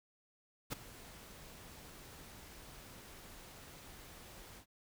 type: noise with ADSR envelope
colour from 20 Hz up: pink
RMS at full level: -38 dBFS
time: 0.7-4.66 s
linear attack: 28 ms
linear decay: 11 ms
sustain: -16 dB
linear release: 85 ms
effects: none